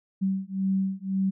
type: beating tone pair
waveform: sine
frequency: 191.2 / 193.1 Hz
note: G3 / G3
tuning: -43 / -26 cents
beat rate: 1.9 Hz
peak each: -27 dBFS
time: 0.21-1.31 s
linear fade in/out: 20 ms
effects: none